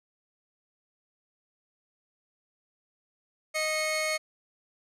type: tone pair together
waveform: sawtooth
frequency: 622.3 / 2181 Hz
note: D#5 / C#7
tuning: 0 / -29 cents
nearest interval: octave + minor seventh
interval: 2171 cents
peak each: -26 dBFS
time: 3.54-4.18 s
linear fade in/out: 20 ms
effects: low-pass 11000 Hz 12 dB/octave